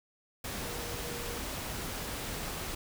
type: tone in noise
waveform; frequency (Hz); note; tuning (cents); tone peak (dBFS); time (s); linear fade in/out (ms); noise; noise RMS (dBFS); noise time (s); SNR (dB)
sine; 475.9; A#4; +36; -44; 0.65-1.38; 5; pink; -38; 0.44-2.75; -9
effects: none